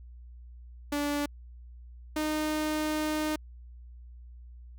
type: tone pair in turn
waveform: sawtooth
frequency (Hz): 290 / 307.2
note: D4 / D#4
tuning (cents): -22 / -22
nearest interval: minor second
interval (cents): 100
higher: second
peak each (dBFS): -24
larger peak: neither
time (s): 0.92-1.26 / 2.16-3.36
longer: second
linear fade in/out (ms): 5
effects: added 60 Hz sine -45 dBFS peak until 4.78 s